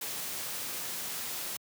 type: noise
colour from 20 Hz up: white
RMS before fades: -37 dBFS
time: 0.01-1.57 s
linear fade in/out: 5 ms
effects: high-pass 100 Hz 12 dB/octave